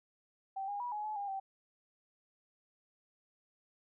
sine tone with pitch steps, 776 / 814 / 972 / 840 / 855 / 807 / 776 Hz, G5 / G#5 / B5 / G#5 / A5 / G#5 / G5, -18 / -35 / -28 / +19 / -50 / -50 / -18 cents, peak -36 dBFS, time 0.56-1.4 s, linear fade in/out 10 ms, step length 120 ms, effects none

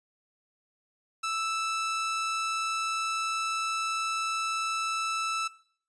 sawtooth tone, 1318.5 Hz, E6, in tune, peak -25 dBFS, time 1.23-5.48 s, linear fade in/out 10 ms, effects noise-tail reverb RT60 0.5 s tail -18 dB re dry + resampled to 22050 Hz

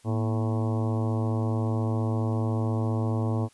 harmonic tone with a mistuned harmonic, 110 Hz, A2, in tune, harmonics 1 / 2 / 3 / 4 / 5 / 6 / 7 / 8 / 9 / 10, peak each -25 / -31 / -35 / -37 / -39 / -41 / -42 / -43 / -44 / -45 dBFS, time 0.04-3.49 s, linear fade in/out 50 ms, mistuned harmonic 2, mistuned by +110 cents, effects white hiss -60 dBFS RMS until 3.53 s + resampled to 24000 Hz

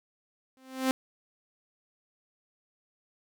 sawtooth tone with exponential growth, 261.6 Hz, C4, in tune, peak -17 dBFS, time 0.57-0.91 s, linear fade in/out 0 ms, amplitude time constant 73 ms, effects none

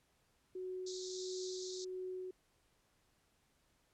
sine tone with tremolo, 370 Hz, F#4, in tune, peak -40 dBFS, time 0.55-2.31 s, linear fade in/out 5 ms, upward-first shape sine, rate 1.5 Hz, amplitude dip 30%
pink band-pass noise, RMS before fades -49 dBFS, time 0.86-1.85 s, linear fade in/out 10 ms, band 3700 to 7400 Hz, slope 96 dB/octave
effects pink hiss -75 dBFS RMS until 3.93 s + low-pass 12000 Hz 12 dB/octave

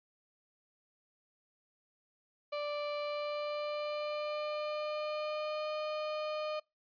35% pulse tone with pitch glide, 587.3 to 611.5 Hz, D5 to D#5, 0 to -30 cents, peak -33 dBFS, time 2.52-6.6 s, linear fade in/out 10 ms, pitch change +70 cents, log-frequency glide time 2.99-5.69 s, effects noise-tail reverb RT60 0.2 s tail -24 dB re dry + resampled to 11025 Hz

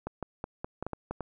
clicks, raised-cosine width 1 ms, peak -20 dBFS, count 9, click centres 0.07 / 0.227 / 0.441 / 0.645 / 0.826 / 0.866 / 0.933 / 1.11 / 1.207 s, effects none

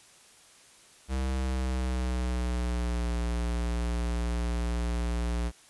square tone with pitch glide, 65.41 to 58.95 Hz, C2 to A#1, 0 to +20 cents, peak -28 dBFS, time 1.08-5.52 s, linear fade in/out 50 ms, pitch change -180 cents, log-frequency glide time 1.32-3.1 s, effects white hiss -56 dBFS RMS until 5.69 s + resampled to 24000 Hz

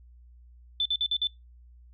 sine tone bursts, 3520 Hz, A7, in tune, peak -23 dBFS, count 5, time 0.8-1.271 s, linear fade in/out 2 ms, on 55 ms, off 49 ms, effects noise-tail reverb RT60 0.2 s tail -24 dB re dry + added 60 Hz sine -50 dBFS peak until 1.93 s

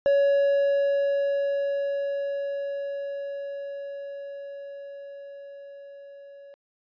triangle tone with level ramp, 561 Hz, C#5, 21 cents sharp, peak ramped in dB -15 to -42 dBFS, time 0.06-6.54 s, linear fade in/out 0 ms, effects resampled to 11025 Hz

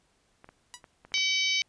clicks, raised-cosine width 0.5 ms, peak -33 dBFS, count 6, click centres 0.444 / 0.49 / 0.842 / 1.05 / 1.12 / 1.177 s
5% pulse tone with exponential decay, 977 Hz, B5, 19 cents flat, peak -24 dBFS, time 0.74-0.82 s, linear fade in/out 0 ms, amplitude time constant 17 ms
harmonic tone, 762 Hz, G5, 49 cents flat, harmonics 3 / 4 / 5 / 6 / 7 / 8, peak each -28 / -30 / -32 / -34 / -35 / -36 dBFS, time 1.14-1.62 s, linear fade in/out 0 ms
effects pink hiss -69 dBFS RMS until 1.68 s + resampled to 22050 Hz

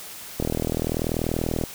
click train, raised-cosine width 2 ms, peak -11 dBFS, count 51, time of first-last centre 0.4-1.638 s, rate 40.4 Hz, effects white hiss -39 dBFS RMS until 1.74 s

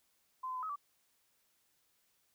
sine tone with pitch steps, 1031 / 1023 / 1013 / 1275 / 1156 Hz, C6 / C6 / B5 / D#6 / D6, -26 / -39 / +44 / +42 / -28 cents, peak -37 dBFS, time 0.43-0.76 s, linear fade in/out 10 ms, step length 66 ms, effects white hiss -75 dBFS RMS until 2.34 s

